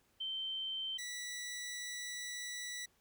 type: tone pair in turn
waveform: sine / 15% pulse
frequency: 3109 / 1958.5 Hz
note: G7 / B6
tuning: -15 / -15 cents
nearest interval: minor sixth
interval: 800 cents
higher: first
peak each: -37 / -35 dBFS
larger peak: second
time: 0.2-0.98 / 0.98-2.86 s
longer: second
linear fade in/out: 10 ms
effects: pink hiss -73 dBFS RMS until 3 s